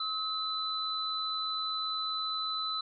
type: tone pair together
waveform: sine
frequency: 1281 / 4006 Hz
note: E6 / B7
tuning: -50 / +24 cents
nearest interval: octave + minor sixth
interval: 1974 cents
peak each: -35 / -33 dBFS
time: 0-2.81 s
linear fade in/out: 5 ms
effects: none